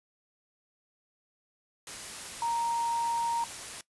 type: tone in noise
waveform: sine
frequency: 932.3 Hz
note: A#5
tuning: in tune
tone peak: -27 dBFS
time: 2.42-3.44 s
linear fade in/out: 2 ms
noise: white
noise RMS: -41 dBFS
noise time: 1.87-3.81 s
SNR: +11 dB
effects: noise-tail reverb RT60 0.1 s tail -19 dB re dry + resampled to 24000 Hz